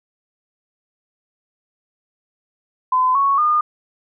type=tone with pitch steps; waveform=sine; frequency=1019 / 1109 / 1217 Hz; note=C6 / C#6 / D#6; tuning=-46 / 0 / -39 cents; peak=-13 dBFS; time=2.92-3.61 s; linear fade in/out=5 ms; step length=230 ms; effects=none